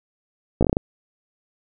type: slowing click train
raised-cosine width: 2 ms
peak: -5 dBFS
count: 7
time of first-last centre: 0.61-0.769 s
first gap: 16 ms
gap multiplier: 1.2
effects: none